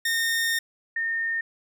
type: tone pair in turn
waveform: sawtooth / sine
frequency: 1833 / 1826.4 Hz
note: A#6 / A#6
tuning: -30 / -36 cents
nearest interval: unison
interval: 6 cents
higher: first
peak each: -19 / -24 dBFS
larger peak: first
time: 0.05-0.59 / 0.96-1.41 s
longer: first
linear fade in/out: 5 ms
effects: none